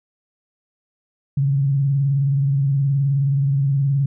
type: tone with vibrato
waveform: sine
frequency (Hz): 138.59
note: C#3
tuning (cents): 0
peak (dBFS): -15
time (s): 1.37-4.06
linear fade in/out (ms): 5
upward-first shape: sine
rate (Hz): 19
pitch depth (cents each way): 65
effects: none